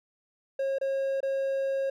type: tone with dropouts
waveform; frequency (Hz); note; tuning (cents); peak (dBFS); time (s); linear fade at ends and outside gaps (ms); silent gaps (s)
triangle; 542; C#5; -39; -24; 0.59-1.9; 5; 0.785-0.812 / 1.205-1.229
effects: none